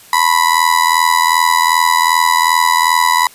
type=tone with amplitude modulation; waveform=35% pulse; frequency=987.8 Hz; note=B5; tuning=in tune; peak=-4 dBFS; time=0.13-3.27 s; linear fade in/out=2 ms; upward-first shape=sine; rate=82.6 Hz; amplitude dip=85%; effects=white hiss -41 dBFS RMS until 3.34 s + resampled to 32000 Hz

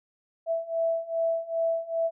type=beating tone pair; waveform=sine; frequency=659.3 / 661.8 Hz; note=E5 / E5; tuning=0 / +7 cents; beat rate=2.5 Hz; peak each=-29 / -27 dBFS; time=0.46-2.11 s; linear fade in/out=50 ms; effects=none

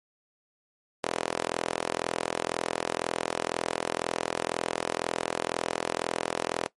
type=tone with high-pass filter; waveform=sawtooth; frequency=42 Hz; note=E1; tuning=33 cents sharp; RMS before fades=-31 dBFS; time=1.03-6.67 s; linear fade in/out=10 ms; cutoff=480 Hz; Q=1.4; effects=noise-tail reverb RT60 0.1 s tail -18 dB re dry + MP3 48 kbps

